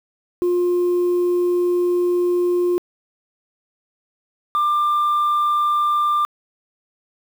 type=tone pair in turn; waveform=sine; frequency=354.1 / 1191 Hz; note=F4 / D6; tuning=+24 / +24 cents; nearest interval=octave + major sixth; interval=2100 cents; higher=second; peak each=-13 dBFS; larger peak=neither; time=0.42-2.78 / 4.55-6.25 s; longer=first; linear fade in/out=0 ms; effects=tanh soft clip ceiling -14 dBFS + 7-bit